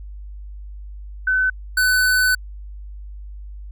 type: tone pair in turn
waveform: sine / square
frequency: 1515 / 1503.7 Hz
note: F#6 / F#6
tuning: +40 / +28 cents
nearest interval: unison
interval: 12 cents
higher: first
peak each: -15 dBFS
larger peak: neither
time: 1.27-1.5 / 1.77-2.35 s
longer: second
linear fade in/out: 5 ms
effects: added 50 Hz sine -32 dBFS peak until 3.71 s